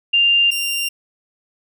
sine / sawtooth tone pair in turn, 2794 / 2783 Hz, F7 / F7, 0 / -7 cents, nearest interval unison, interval 7 cents, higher first, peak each -11 / -16 dBFS, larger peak first, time 0.13-0.51 / 0.51-0.89 s, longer neither, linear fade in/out 10 ms, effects none

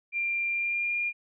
sine tone with pitch glide, 2382 to 2411 Hz, D7 to D7, +24 to +45 cents, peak -26 dBFS, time 0.12-1.13 s, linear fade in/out 50 ms, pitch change +21 cents, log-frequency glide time 0.5-0.96 s, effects none

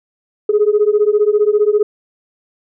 sine beating tone pair, 411.5 / 426.5 Hz, G#4 / G#4, -16 / +46 cents, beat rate 15 Hz, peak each -12 dBFS, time 0.49-1.83 s, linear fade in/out 5 ms, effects tanh soft clip ceiling -4 dBFS

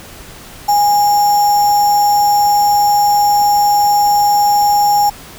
sine tone with sample-and-hold, 824 Hz, G#5, 14 cents flat, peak -8 dBFS, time 0.68-5.1 s, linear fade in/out 10 ms, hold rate 6300 Hz, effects pink hiss -35 dBFS RMS until 5.38 s

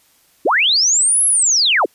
sine linear two-way sweep, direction up then down, 224.2 to 11175 to 224.2 Hz, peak -11 dBFS, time 0.45-1.86 s, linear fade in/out 10 ms, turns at 1.25 s, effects white hiss -55 dBFS RMS until 1.94 s + resampled to 32000 Hz

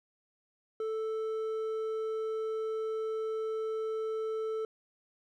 sine tone with hard clipping, 440 Hz, A4, in tune, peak -33 dBFS, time 0.8-4.65 s, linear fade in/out 2 ms, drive 5 dB, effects none

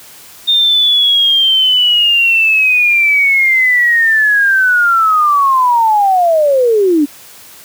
sine linear sweep, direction down, 3656 to 277.2 Hz, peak -7 dBFS, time 0.47-7.06 s, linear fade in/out 20 ms, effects white hiss -37 dBFS RMS until 7.64 s + high-pass 60 Hz 12 dB/octave

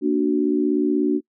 sine chord, Bb augmented, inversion none, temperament equal, 233.1 / 293.7 / 370 Hz, Bb3 / D4 / F#4, 0 / 0 / 0 cents, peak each -24 / -19 / -22 dBFS, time 0.01-1.21 s, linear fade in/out 50 ms, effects noise-tail reverb RT60 0.1 s tail -26 dB re dry

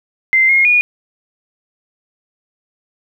sine tone with pitch steps, 2080 / 2145 / 2446 Hz, C7 / C7 / D#7, -11 / +42 / -30 cents, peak -8 dBFS, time 0.33-0.81 s, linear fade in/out 0 ms, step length 160 ms, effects 8-bit

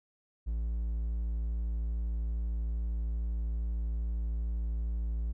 triangle tone, 56.4 Hz, A1, 44 cents sharp, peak -28 dBFS, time 0.46-5.33 s, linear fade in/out 20 ms, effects none

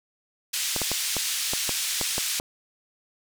white band-pass noise, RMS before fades -28 dBFS, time 0.53-2.4 s, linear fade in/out 10 ms, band 2400 to 8400 Hz, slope 12 dB/octave
clicks, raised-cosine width 1 ms, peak -15 dBFS, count 9, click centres 0.763 / 0.817 / 0.916 / 1.167 / 1.535 / 1.693 / 2.013 / 2.181 / 2.399 s
effects none

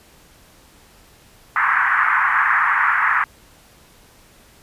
white band-pass noise, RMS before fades -17 dBFS, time 1.56-3.24 s, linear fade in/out 2 ms, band 960 to 1900 Hz, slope 48 dB/octave, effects pink hiss -50 dBFS RMS until 4.62 s + resampled to 32000 Hz

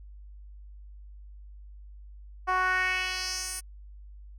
10% pulse tone with band-pass filter sweep, 370 Hz, F#4, in tune, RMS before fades -29 dBFS, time 2.47-3.61 s, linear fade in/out 20 ms, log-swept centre 930 to 10000 Hz, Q 2.2, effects added 50 Hz sine -44 dBFS peak until 4.38 s

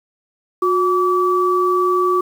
sine tone pair together, 362.5 / 1151 Hz, F#4 / D6, -35 / -35 cents, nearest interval octave + minor sixth, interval 2000 cents, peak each -16 dBFS, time 0.62-2.21 s, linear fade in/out 5 ms, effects 7-bit

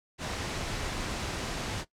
pink noise, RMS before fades -34 dBFS, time 0.18-1.85 s, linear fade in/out 50 ms, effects noise-tail reverb RT60 0.1 s tail -17 dB re dry + low-pass 7000 Hz 12 dB/octave

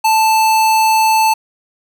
square tone, 880 Hz, A5, in tune, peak -10 dBFS, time 0.04-1.34 s, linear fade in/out 10 ms, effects 8-bit

